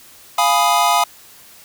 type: chord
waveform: square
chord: F half-diminished seventh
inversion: none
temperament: equal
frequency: 698.5 / 830.6 / 987.8 / 1244.5 Hz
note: F5 / Ab5 / Cb6 / Eb6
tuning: 0 / 0 / 0 / 0 cents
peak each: -19 dBFS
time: 0.38-1.04 s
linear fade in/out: 5 ms
effects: white hiss -44 dBFS RMS until 1.64 s